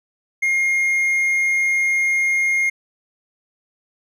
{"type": "tone", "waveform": "triangle", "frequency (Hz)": 2133, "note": "C7", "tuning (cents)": 33, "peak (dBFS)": -14, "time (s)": [0.42, 2.7], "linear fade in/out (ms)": 10, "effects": []}